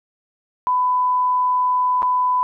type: tone with dropouts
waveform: sine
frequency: 1000 Hz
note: B5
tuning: 21 cents sharp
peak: -15 dBFS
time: 0.67-2.43 s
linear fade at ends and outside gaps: 0 ms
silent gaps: 2.021-2.029 s
effects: none